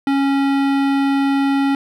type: tone with hard clipping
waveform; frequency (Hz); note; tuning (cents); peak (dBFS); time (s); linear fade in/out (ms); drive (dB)
sine; 275.9; C#4; -8; -16; 0.07-1.75; 2; 18
effects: none